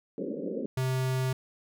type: band-pass noise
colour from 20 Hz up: white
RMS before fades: -34 dBFS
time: 0.18-0.66 s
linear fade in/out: 0 ms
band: 170 to 550 Hz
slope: 96 dB/octave
type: tone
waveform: square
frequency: 130 Hz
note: C3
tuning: 11 cents flat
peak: -27 dBFS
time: 0.77-1.33 s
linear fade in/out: 5 ms
effects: none